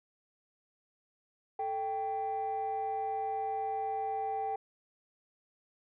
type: tone pair together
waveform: sine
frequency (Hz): 440 / 784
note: A4 / G5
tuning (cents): 0 / 0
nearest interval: minor seventh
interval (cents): 1000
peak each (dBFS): -37 / -31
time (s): 1.59-4.56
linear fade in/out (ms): 5
effects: tanh soft clip ceiling -28 dBFS

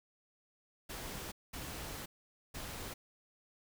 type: noise bursts at uneven times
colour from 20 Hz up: pink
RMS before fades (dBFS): -44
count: 3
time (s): 0.89-1.32 / 1.53-2.06 / 2.54-2.94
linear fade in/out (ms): 10
effects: none

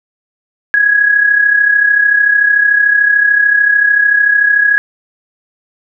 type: tone with amplitude modulation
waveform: sine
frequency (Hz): 1665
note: G#6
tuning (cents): +4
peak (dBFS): -4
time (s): 0.74-4.78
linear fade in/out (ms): 0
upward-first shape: sine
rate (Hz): 33.5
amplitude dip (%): 60
effects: none

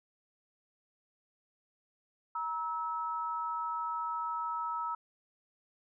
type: tone pair together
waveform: sine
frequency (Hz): 946.1 / 1300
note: A#5 / E6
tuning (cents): +25 / -24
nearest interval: tritone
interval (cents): 551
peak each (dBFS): -36 / -35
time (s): 2.35-4.95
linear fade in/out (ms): 5
effects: none

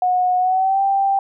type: tone with pitch glide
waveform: sine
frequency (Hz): 729 to 785.8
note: F#5 to G5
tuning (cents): -26 to +4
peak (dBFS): -14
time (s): 0.02-1.19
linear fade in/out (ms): 2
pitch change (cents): +130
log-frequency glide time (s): 0.38-0.81
effects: none

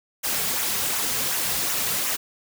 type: noise with flanger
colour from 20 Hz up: white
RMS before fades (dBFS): -25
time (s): 0.23-2.17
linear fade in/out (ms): 20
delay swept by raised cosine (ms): 0.21 to 3.41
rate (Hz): 2.7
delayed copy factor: -0.5
effects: none

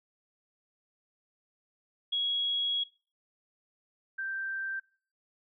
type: tone pair in turn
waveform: sine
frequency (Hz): 3322 / 1567.8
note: G#7 / G6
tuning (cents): 0 / 0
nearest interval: octave + minor second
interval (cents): 1300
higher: first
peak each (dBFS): -27 / -32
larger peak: first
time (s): 2.12-2.84 / 4.18-4.8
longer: first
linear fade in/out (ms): 10
effects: noise-tail reverb RT60 0.4 s tail -21 dB re dry

